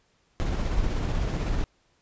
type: noise with tremolo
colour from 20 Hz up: brown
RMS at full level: -25 dBFS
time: 0.4-1.64 s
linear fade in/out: 0 ms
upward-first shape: square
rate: 16 Hz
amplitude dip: 25%
effects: pink hiss -67 dBFS RMS until 2.01 s + resampled to 16000 Hz